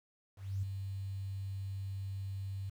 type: tone with ADSR envelope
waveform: sine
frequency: 97.3 Hz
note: G2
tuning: 12 cents flat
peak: -31 dBFS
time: 0.36-2.7 s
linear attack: 270 ms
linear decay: 3 ms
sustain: -6 dB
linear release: 10 ms
effects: 10-bit